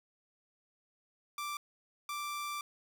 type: tone bursts at uneven times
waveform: sawtooth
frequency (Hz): 1174.7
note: D6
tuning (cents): 0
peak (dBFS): -33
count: 2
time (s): 1.38-1.57 / 2.09-2.61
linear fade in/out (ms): 2
effects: none